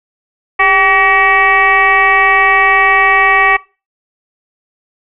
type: tone with frequency modulation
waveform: sine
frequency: 1522 Hz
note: F#6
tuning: 48 cents sharp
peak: -6 dBFS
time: 0.59-3.57 s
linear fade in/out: 10 ms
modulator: 374 Hz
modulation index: 2.3
effects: noise-tail reverb RT60 0.3 s tail -21 dB re dry